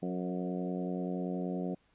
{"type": "harmonic tone with a mistuned harmonic", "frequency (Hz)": 90.5, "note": "F#2", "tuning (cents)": -38, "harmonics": [2, 3, 4, 5, 6, 7, 8], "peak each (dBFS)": [-35, -39, -41, -43, -45, -46, -47], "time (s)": [0.02, 1.75], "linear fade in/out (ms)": 10, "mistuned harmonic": 5, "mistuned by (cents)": 21, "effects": ["pink hiss -70 dBFS RMS until 1.94 s", "resampled to 8000 Hz"]}